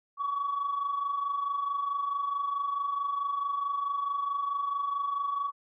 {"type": "tone pair together", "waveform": "sine", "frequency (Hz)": [1108.7, 1133.3], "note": ["C#6", "C#6"], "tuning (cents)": [0, 38], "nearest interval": "unison", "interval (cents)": 38, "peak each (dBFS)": [-35, -28], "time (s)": [0.17, 5.52], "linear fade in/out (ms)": 50, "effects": ["tanh soft clip ceiling -23 dBFS"]}